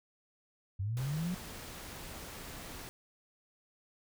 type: linear sweep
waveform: sine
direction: up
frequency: 91.5 to 186 Hz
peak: -32 dBFS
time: 0.79-1.35 s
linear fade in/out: 10 ms
type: noise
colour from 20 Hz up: pink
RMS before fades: -46 dBFS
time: 0.97-2.89 s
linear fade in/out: 0 ms
effects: none